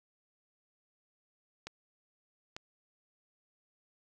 clicks, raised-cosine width 0.2 ms, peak -24 dBFS, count 2, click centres 1.67 / 2.565 s, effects none

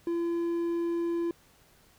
triangle tone, 339.8 Hz, F4, 47 cents flat, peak -25 dBFS, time 0.07-1.31 s, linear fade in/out 2 ms, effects pink hiss -61 dBFS RMS until 1.98 s

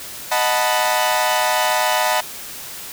sawtooth chord, B dominant seventh, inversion first, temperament equal, 622.3 / 740 / 880 / 987.8 Hz, D#5 / F#5 / A5 / B5, 0 / 0 / 0 / 0 cents, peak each -18 dBFS, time 0.31-2.21 s, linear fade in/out 10 ms, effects white hiss -33 dBFS RMS until 2.92 s

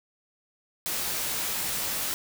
white noise with comb filter, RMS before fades -30 dBFS, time 0.86-2.14 s, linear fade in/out 0 ms, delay 18 ms, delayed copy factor -0.55, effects none

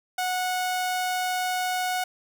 sawtooth tone, 734 Hz, F#5, 14 cents flat, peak -21 dBFS, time 0.18-2.04 s, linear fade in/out 5 ms, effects none

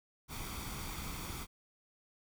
pink noise with comb filter, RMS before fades -42 dBFS, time 0.28-1.47 s, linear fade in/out 50 ms, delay 0.87 ms, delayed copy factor +0.55, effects none

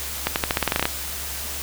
accelerating click train, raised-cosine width 0.3 ms, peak -3 dBFS, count 12, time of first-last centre 0.27-0.855 s, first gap 89 ms, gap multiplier 0.89, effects added 69 Hz sine -37 dBFS peak until 1.62 s + white hiss -31 dBFS RMS until 1.62 s

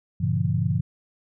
sine chord, G diminished seventh, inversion none, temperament just, 98 / 117.6 / 141.12 / 169.34 Hz, G2 / Bb2 / Db3 / Fb3, 0 / +16 / +31 / +47 cents, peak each -26 dBFS, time 0.2-0.81 s, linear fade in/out 10 ms, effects none

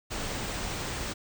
pink band-stop noise, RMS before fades -34 dBFS, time 0.1-1.14 s, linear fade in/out 20 ms, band 9300 to 15000 Hz, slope 96 dB/octave, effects none

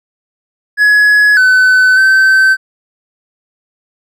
triangle tone with pitch steps, 1685 / 1511 / 1543 Hz, G#6 / F#6 / G6, +25 / +36 / -28 cents, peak -3 dBFS, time 0.77-2.57 s, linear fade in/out 50 ms, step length 600 ms, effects none

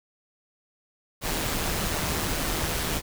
pink noise with amplitude modulation, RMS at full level -26 dBFS, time 1.21-3.02 s, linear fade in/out 50 ms, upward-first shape sine, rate 156 Hz, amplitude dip 40%, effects none

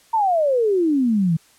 sine exponential sweep, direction down, 933 to 155.56 Hz, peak -15 dBFS, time 0.13-1.37 s, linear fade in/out 10 ms, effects white hiss -54 dBFS RMS until 1.58 s + low-pass 11000 Hz 12 dB/octave

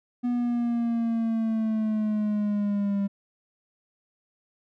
triangle exponential sweep, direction down, 244.8 to 198.4 Hz, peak -21 dBFS, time 0.23-3.08 s, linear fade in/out 20 ms, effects none

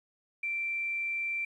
sine tone with quantisation, 2349 Hz, D7, in tune, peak -30 dBFS, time 0.43-1.45 s, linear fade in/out 5 ms, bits 10, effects resampled to 24000 Hz

